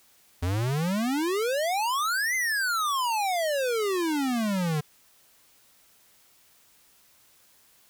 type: exponential two-way sweep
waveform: square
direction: up then down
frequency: 83.8 to 2093 to 145.7 Hz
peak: -25 dBFS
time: 0.42-4.81 s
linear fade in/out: 10 ms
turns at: 2.35 s
effects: white hiss -60 dBFS RMS until 7.89 s